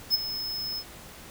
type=tone with ADSR envelope; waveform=square; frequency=5190 Hz; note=E8; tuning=28 cents flat; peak=-18 dBFS; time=0.1-0.84 s; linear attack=43 ms; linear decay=20 ms; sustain=-13 dB; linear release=59 ms; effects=pink hiss -46 dBFS RMS until 1.3 s